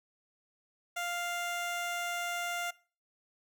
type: tone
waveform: 15% pulse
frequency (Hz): 698.5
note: F5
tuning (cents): 0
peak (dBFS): -27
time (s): 0.96-2.71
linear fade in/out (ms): 10
effects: noise-tail reverb RT60 0.4 s tail -22 dB re dry